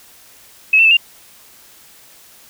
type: tone with pitch steps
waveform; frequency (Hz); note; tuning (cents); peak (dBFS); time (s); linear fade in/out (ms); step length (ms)
sine; 2574 / 2682 / 2622 / 2789; E7 / E7 / E7 / F7; -42 / +29 / -10 / -3; -7; 0.73-0.97; 5; 60
effects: white hiss -45 dBFS RMS until 2.49 s